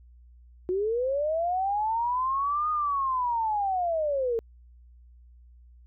sine linear two-way sweep, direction up then down, 355.6 to 1238 to 444.7 Hz, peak -24 dBFS, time 0.69-4.39 s, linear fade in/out 0 ms, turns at 2.7 s, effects added 60 Hz sine -50 dBFS peak until 5.86 s

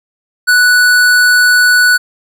sine tone with hard clipping, 1480 Hz, F#6, in tune, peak -7 dBFS, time 0.47-1.98 s, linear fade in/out 20 ms, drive 16 dB, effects none

